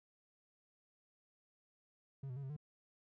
triangle tone with pitch steps, 136.6 / 125.2 / 139.9 / 133.1 / 149.2 Hz, C#3 / B2 / C#3 / C3 / D3, -25 / +24 / +16 / +30 / +28 cents, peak -40 dBFS, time 2.23-2.565 s, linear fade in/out 5 ms, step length 67 ms, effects none

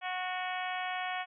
harmonic tone with a mistuned harmonic, 366.8 Hz, F#4, 15 cents flat, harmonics 2 / 3 / 4 / 5 / 6 / 7 / 8 / 9, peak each -36 / -42 / -43 / -41 / -42 / -45 / -47 / -48 dBFS, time 0.01-1.26 s, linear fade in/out 50 ms, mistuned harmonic 6, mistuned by +29 cents, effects none

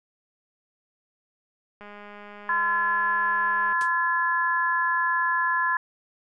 click train, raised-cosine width 0.5 ms, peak -29 dBFS, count 396, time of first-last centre 1.81-3.727 s, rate 206 Hz
harmonic tone, 341.5 Hz, F4, 39 cents flat, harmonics 3 / 4 / 5, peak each -24 / -33 / -24 dBFS, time 2.49-5.77 s, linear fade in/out 2 ms
white noise with exponential decay, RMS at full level -35 dBFS, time 3.81-3.93 s, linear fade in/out 0 ms, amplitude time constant 24 ms
effects resampled to 22050 Hz

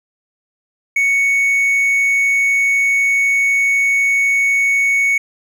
triangle tone, 2222 Hz, C#7, 4 cents sharp, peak -10 dBFS, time 0.96-5.18 s, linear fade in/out 5 ms, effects none

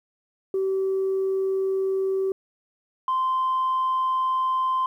sine tone pair in turn, 383.9 / 1039.2 Hz, G4 / C6, -36 / -12 cents, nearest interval octave + perfect fourth, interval 1724 cents, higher second, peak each -20 / -19 dBFS, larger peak second, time 0.54-2.32 / 3.08-4.86 s, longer neither, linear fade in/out 2 ms, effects tanh soft clip ceiling -18 dBFS + 10-bit

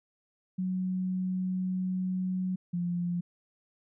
sine tone pair in turn, 185 / 174.83 Hz, F#3 / F3, 0 / +2 cents, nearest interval minor second, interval 98 cents, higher first, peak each -28 dBFS, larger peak neither, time 0.58-2.56 / 2.73-3.21 s, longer first, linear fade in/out 10 ms, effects none

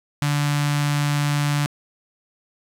sawtooth tone with notch filter, 145.7 Hz, D3, 13 cents flat, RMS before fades -21 dBFS, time 0.22-1.66 s, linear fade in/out 0 ms, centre 440 Hz, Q 0.56, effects low-pass 12000 Hz 12 dB/octave + 8-bit

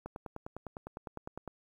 click train, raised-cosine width 1 ms, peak -27 dBFS, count 15, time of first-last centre 0.06-1.477 s, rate 9.88 Hz, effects 10-bit

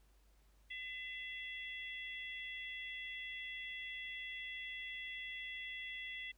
harmonic tone, 674 Hz, E5, 38 cents sharp, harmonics 3 / 4 / 5, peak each -45 / -50 / -50 dBFS, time 0.7-6.32 s, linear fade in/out 10 ms, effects added 50 Hz sine -66 dBFS peak until 6.37 s + pink hiss -75 dBFS RMS until 6.37 s

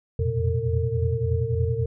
sine tone cluster, 84.6 / 88.1 / 115.6 / 126.1 / 454.5 Hz, E2 / F2 / A#2 / B2 / A#4, +45 / +16 / -14 / +36 / -44 cents, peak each -28 / -28 / -26 / -28 / -28 dBFS, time 0.19-1.86 s, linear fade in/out 5 ms, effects none

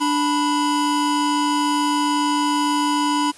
square tone pair together, 293.7 / 987.8 Hz, D4 / B5, 0 / 0 cents, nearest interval octave + major sixth, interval 2100 cents, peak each -21 dBFS, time 0-3.32 s, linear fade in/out 20 ms, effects white hiss -45 dBFS RMS until 3.37 s + resampled to 24000 Hz

